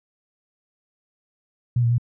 sine tone with pitch steps, 121.4 / 117.6 / 120.4 Hz, B2 / A#2 / B2, -29 / +16 / -44 cents, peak -16 dBFS, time 1.76-1.982 s, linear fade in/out 5 ms, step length 74 ms, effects none

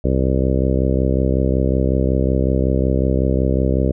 harmonic tone, 65.41 Hz, C2, in tune, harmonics 1 / 2 / 3 / 4 / 5 / 6 / 7 / 8 / 9, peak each -18 / -21 / -23 / -24 / -25 / -26 / -26 / -27 / -28 dBFS, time 0.04-3.92 s, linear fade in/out 5 ms, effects none

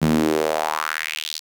sawtooth tone with high-pass filter sweep, 77.78 Hz, D#2, in tune, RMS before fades -22 dBFS, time 0.01-1.4 s, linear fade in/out 20 ms, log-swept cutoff 170 to 4700 Hz, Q 3.4, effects 8-bit

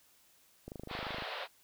click train, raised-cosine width 2 ms, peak -30 dBFS, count 15, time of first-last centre 0.68-1.223 s, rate 25.8 Hz
pink band-pass noise, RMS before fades -41 dBFS, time 0.88-1.48 s, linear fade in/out 50 ms, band 480 to 4400 Hz, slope 48 dB/octave
effects white hiss -66 dBFS RMS until 1.63 s

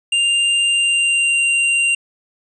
square tone with pitch glide, 2794 to 2773 Hz, F7 to F7, 0 to -13 cents, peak -14 dBFS, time 0.12-1.95 s, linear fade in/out 5 ms, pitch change -13 cents, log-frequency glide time 0.66-1.41 s, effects resampled to 22050 Hz

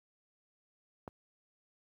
click, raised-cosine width 1 ms, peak -28 dBFS, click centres 1.078 s, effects high-pass 60 Hz 12 dB/octave + 11-bit

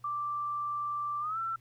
sine tone with pitch glide, 1174.7 to 1341.6 Hz, D6 to E6, 0 to +30 cents, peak -31 dBFS, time 0.04-1.56 s, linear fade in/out 5 ms, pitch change +230 cents, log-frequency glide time 1.2-1.38 s, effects added 120 Hz sine -58 dBFS peak until 1.6 s + pink hiss -69 dBFS RMS until 1.6 s

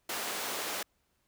pink high-pass noise, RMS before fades -36 dBFS, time 0.09-0.83 s, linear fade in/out 5 ms, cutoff 440 Hz, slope 12 dB/octave, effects pink hiss -75 dBFS RMS until 1.27 s

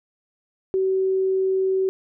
sine tone, 380.2 Hz, F#4, 47 cents sharp, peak -18 dBFS, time 0.74-1.89 s, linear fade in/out 0 ms, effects none

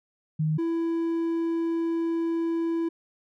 sine / triangle tone pair in turn, 155.56 / 332.1 Hz, D#3 / E4, 0 / +13 cents, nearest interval octave + minor second, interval 1313 cents, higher second, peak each -22 dBFS, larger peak neither, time 0.39-0.58 / 0.58-2.89 s, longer second, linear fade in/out 10 ms, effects none

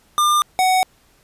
square tone pair in turn, 1201 / 745.5 Hz, D6 / F#5, +38 / +13 cents, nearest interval minor sixth, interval 825 cents, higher first, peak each -14 / -14 dBFS, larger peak neither, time 0.18-0.42 / 0.59-0.83 s, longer neither, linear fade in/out 0 ms, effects pink hiss -56 dBFS RMS until 1.23 s + resampled to 32000 Hz

